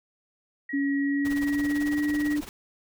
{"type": "tone", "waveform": "sine", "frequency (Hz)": 1910, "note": "A#6", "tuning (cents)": 42, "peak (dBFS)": -33, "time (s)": [0.69, 2.36], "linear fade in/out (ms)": 5}
{"type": "tone with pitch glide", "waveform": "sine", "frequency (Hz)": [280, 295.5], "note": ["C#4", "D4"], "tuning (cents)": [18, 11], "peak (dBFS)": -23, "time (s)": [0.73, 2.41], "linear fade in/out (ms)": 10, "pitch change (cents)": 93, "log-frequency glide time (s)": [0.97, 2.03]}
{"type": "noise with tremolo", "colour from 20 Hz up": "pink", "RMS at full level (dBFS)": -38, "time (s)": [1.25, 2.49], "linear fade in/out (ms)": 0, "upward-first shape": "sine", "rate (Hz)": 18, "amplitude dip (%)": 80}
{"effects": []}